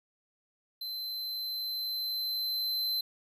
square tone with level ramp, 4076 Hz, C8, 46 cents flat, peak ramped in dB -36 to -29 dBFS, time 0.81-3.01 s, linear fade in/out 5 ms, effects 11-bit

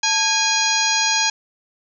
harmonic tone with a mistuned harmonic, 822 Hz, G#5, 18 cents flat, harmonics 1 / 2 / 3 / 4 / 5 / 6 / 7 / 8, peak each -24 / -25 / -24 / -26 / -24 / -25 / -27 / -22 dBFS, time 0.03-1.3 s, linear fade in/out 5 ms, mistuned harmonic 1, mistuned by +110 cents, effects none

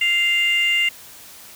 sine tone pair together, 2090 / 2794 Hz, C7 / F7, -2 / 0 cents, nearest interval perfect fourth, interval 502 cents, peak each -17 / -17 dBFS, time 0.01-0.89 s, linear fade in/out 5 ms, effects tanh soft clip ceiling -11 dBFS + white hiss -42 dBFS RMS until 1.55 s

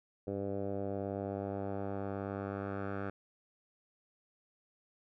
10% pulse tone with low-pass filter sweep, 99.1 Hz, G2, 19 cents sharp, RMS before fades -38 dBFS, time 0.27-3.1 s, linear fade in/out 5 ms, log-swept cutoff 510 to 1400 Hz, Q 2, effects none

